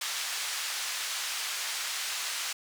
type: band-pass noise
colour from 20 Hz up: white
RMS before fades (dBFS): -34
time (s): 0.01-2.53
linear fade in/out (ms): 5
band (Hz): 1100 to 6700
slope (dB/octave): 12
effects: none